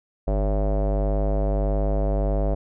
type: tone with low-pass filter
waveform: square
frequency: 50.8 Hz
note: G#1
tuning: 38 cents flat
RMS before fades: -22 dBFS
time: 0.27-2.55 s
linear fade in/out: 10 ms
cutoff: 620 Hz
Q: 4.2
effects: none